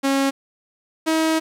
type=tone pair in turn; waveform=sawtooth; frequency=273.2 / 319.5 Hz; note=C#4 / D#4; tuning=-25 / +46 cents; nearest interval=minor third; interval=271 cents; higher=second; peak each=-13 dBFS; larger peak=neither; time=0.03-0.31 / 1.06-1.4 s; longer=second; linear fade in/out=20 ms; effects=low-pass 12000 Hz 12 dB/octave + 9-bit